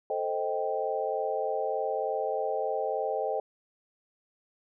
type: chord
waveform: sine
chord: A half-diminished seventh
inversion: none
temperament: equal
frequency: 440 / 523.3 / 622.3 / 784 Hz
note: A4 / C5 / Eb5 / G5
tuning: 0 / 0 / 0 / 0 cents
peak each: -33 dBFS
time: 0.1-3.4 s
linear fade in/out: 2 ms
effects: none